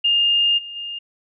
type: tone with level steps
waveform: sine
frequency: 2821 Hz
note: F7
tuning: 17 cents sharp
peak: -14 / -31 / -27 dBFS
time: 0.04-0.99 s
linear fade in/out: 10 ms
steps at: 0.57 / 0.75 s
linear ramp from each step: 20 ms
effects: none